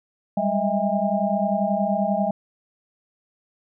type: tone cluster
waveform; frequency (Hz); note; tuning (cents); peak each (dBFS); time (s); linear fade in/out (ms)
sine; 194 / 204.3 / 629 / 661 / 808; G3 / G#3 / D#5 / E5 / G#5; -18 / -28 / +19 / +5 / -48; -26; 0.37-2.31; 5
effects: none